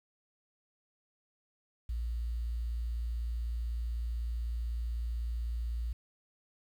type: tone with quantisation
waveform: sine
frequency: 58 Hz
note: A#1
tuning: 8 cents flat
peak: -32 dBFS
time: 1.89-5.93 s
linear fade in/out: 5 ms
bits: 10
effects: none

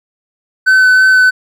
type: tone with vibrato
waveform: triangle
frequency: 1517 Hz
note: F#6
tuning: 43 cents sharp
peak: -3 dBFS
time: 0.66-1.31 s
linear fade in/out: 20 ms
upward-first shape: sine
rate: 3.1 Hz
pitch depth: 11 cents each way
effects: none

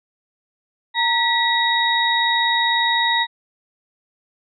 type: tone cluster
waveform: sine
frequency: 925 / 1942 / 3784 Hz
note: A#5 / B6 / A#7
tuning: -14 / -30 / +25 cents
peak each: -20 dBFS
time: 0.94-3.27 s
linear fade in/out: 50 ms
effects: none

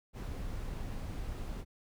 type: noise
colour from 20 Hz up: brown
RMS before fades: -39 dBFS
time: 0.13-1.65 s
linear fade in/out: 50 ms
effects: none

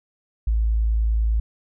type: tone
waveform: sine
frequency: 55 Hz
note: A1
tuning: in tune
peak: -17 dBFS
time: 0.47-1.4 s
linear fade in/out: 5 ms
effects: none

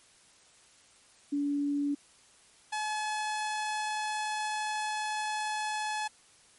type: tone pair in turn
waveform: sine / sawtooth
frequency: 286.5 / 854.1 Hz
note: D4 / G#5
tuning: -43 / +48 cents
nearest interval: octave + perfect fifth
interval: 1891 cents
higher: second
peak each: -27 dBFS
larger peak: neither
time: 1.32-1.95 / 2.72-6.08 s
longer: second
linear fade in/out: 10 ms
effects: white hiss -60 dBFS RMS until 6.58 s + MP3 48 kbps

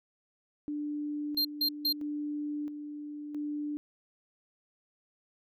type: tone with tremolo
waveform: sine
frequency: 295.6 Hz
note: D4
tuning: 11 cents sharp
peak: -32 dBFS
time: 0.68-3.77 s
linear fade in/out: 0 ms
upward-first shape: square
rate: 0.75 Hz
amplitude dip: 50%
type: tone bursts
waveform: square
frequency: 4186 Hz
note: C8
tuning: in tune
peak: -26 dBFS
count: 3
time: 1.37-1.927 s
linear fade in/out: 5 ms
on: 79 ms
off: 160 ms
effects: none

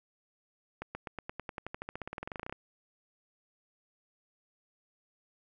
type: accelerating click train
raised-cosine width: 0.5 ms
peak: -23 dBFS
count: 26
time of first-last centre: 0.82-2.525 s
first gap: 130 ms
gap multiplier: 0.94
effects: none

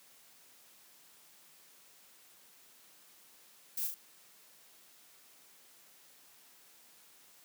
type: noise with echo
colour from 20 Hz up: violet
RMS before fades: -36 dBFS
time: 3.77-3.87 s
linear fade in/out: 5 ms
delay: 37 ms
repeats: 2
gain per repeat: -4 dB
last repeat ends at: 3.944 s
effects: white hiss -61 dBFS RMS until 7.44 s + high-pass 150 Hz 12 dB/octave

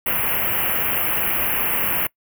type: band-stop noise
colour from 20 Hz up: white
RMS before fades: -21 dBFS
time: 0.06-2.07 s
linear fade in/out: 5 ms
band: 3000 to 11000 Hz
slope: 96 dB/octave
effects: noise-tail reverb RT60 0.1 s tail -24 dB re dry

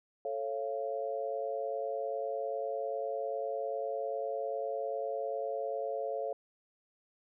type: chord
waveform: sine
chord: A augmented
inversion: none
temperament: just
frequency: 440 / 550 / 687.5 Hz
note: A4 / C#5 / E#5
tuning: 0 / -14 / -27 cents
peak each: -38 / -36 / -38 dBFS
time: 0.25-6.33 s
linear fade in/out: 2 ms
effects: none

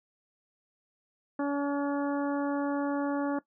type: harmonic tone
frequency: 284.3 Hz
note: C#4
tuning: 44 cents sharp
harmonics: 1 / 2 / 3 / 4 / 5 / 6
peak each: -28 / -34 / -38 / -40 / -42 / -44 dBFS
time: 1.39-3.39 s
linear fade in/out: 5 ms
effects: noise-tail reverb RT60 0.1 s tail -18 dB re dry

